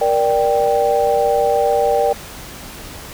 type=chord; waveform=sine; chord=G minor; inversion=first; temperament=just; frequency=470.4 / 588 / 784 Hz; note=Bb4 / D5 / G5; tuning=+16 / +2 / 0 cents; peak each=-17 dBFS; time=0.01-2.13 s; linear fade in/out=5 ms; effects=pink hiss -34 dBFS RMS until 3.13 s